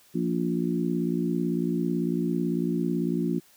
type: harmonic tone with a mistuned harmonic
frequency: 58 Hz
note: A#1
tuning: 8 cents flat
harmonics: 3 / 4 / 5 / 6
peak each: -28 / -29 / -30 / -31 dBFS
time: 0.14-3.4 s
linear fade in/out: 20 ms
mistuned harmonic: 6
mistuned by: +20 cents
effects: white hiss -58 dBFS RMS until 3.56 s